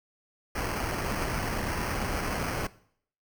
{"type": "noise with sample-and-hold", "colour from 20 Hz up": "pink", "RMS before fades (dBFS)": -31, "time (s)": [0.55, 2.67], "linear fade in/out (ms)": 5, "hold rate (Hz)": 3675, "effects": ["noise-tail reverb RT60 0.6 s tail -19 dB re dry"]}